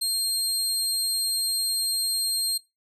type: tone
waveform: 25% pulse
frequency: 4203 Hz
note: C8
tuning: 7 cents sharp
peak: -19 dBFS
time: 0.01-2.58 s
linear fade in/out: 10 ms
effects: noise-tail reverb RT60 0.2 s tail -18 dB re dry